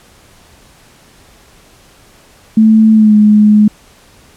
sine tone with pitch glide, 219.4 to 210.8 Hz, A3 to G#3, -5 to +26 cents, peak -3 dBFS, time 2.57-3.68 s, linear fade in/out 5 ms, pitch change -69 cents, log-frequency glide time 2.93-3.15 s, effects pink hiss -44 dBFS RMS until 4.36 s + low-pass 12000 Hz 12 dB/octave

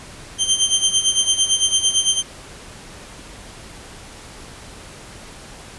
20% pulse tone with tremolo, 3136 Hz, G7, in tune, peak -7 dBFS, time 0.38-2.23 s, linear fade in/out 50 ms, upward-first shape sine, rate 8.9 Hz, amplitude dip 75%, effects pink hiss -39 dBFS RMS until 5.78 s + resampled to 24000 Hz

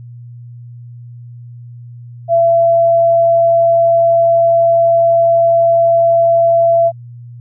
sine tone, 673 Hz, E5, 36 cents sharp, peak -7 dBFS, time 2.28-6.92 s, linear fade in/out 50 ms, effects added 120 Hz sine -30 dBFS peak until 7.4 s

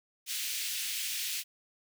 pink high-pass noise, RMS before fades -35 dBFS, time 0.26-1.44 s, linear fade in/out 50 ms, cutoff 2400 Hz, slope 24 dB/octave, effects none

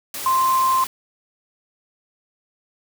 sine tone in noise, 1046.5 Hz, C6, in tune, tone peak -15 dBFS, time 0.26-0.84 s, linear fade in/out 2 ms, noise white, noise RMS -30 dBFS, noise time 0.14-0.87 s, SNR +12 dB, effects none

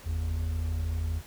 triangle tone pair together, 48.46 / 81.1 Hz, G1 / E2, -19 / -28 cents, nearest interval major sixth, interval 891 cents, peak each -33 / -26 dBFS, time 0.04-1.22 s, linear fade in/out 50 ms, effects pink hiss -50 dBFS RMS until 1.26 s

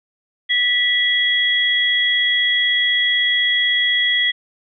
sine tone pair together, 1960 / 3318 Hz, B6 / G#7, -14 / -2 cents, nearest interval major sixth, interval 912 cents, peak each -17 dBFS, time 0.49-4.32 s, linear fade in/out 20 ms, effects none

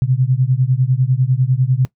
sine beating tone pair, 124.4 / 134.4 Hz, B2 / C3, +13 / +47 cents, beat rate 10 Hz, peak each -15 dBFS, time 0.02-1.85 s, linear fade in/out 0 ms, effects noise-tail reverb RT60 0.1 s tail -19 dB re dry

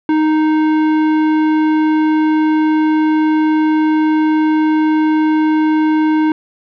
sine tone with tanh clipping, 310.6 Hz, D#4, 3 cents flat, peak -12 dBFS, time 0.09-6.32 s, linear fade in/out 2 ms, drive 14 dB, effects none

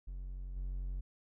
triangle tone with level steps, 45.72 Hz, F#1, 20 cents flat, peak -38 / -34 dBFS, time 0.07-1.01 s, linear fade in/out 10 ms, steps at 0.56 s, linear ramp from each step 10 ms, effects none

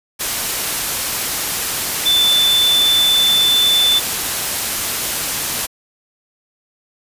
sine tone in noise, 3520 Hz, A7, in tune, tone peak -11 dBFS, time 2.05-4 s, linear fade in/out 20 ms, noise white, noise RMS -20 dBFS, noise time 0.19-5.67 s, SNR +6 dB, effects resampled to 32000 Hz

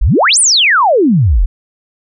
sine exponential two-way sweep, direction up then down, 34.65 to 10110 to 34.65 Hz, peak -6 dBFS, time 0.01-1.46 s, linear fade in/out 10 ms, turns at 0.39 s, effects none

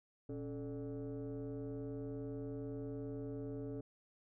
sine tone with frequency modulation, 277.2 Hz, C#4, in tune, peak -39 dBFS, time 0.29-3.81 s, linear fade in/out 5 ms, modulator 158 Hz, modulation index 1.3, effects tanh soft clip ceiling -38 dBFS

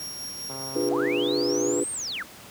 sawtooth tone with tremolo, 5588 Hz, F8, in tune, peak -30 dBFS, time 0-0.89 s, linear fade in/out 2 ms, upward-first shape sine, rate 5 Hz, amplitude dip 30%
click train, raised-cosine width 1 ms, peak -25 dBFS, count 175, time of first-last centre 0.5-1.799 s, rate 134 Hz
sine chord, D diminished seventh, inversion none, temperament equal with one note detuned, 293.7 / 349.2 / 408.2 / 493.9 Hz, D4 / F4 / Ab4 / Cb5, 0 / 0 / -30 / 0 cents, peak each -28 dBFS, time 0.75-1.84 s, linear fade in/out 10 ms
sine linear two-way sweep, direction up then down, 612 to 8780 to 1166 Hz, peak -29 dBFS, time 0.91-2.23 s, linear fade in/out 5 ms, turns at 1.92 s
effects pink hiss -45 dBFS RMS until 2.5 s + high-pass 100 Hz 12 dB/octave

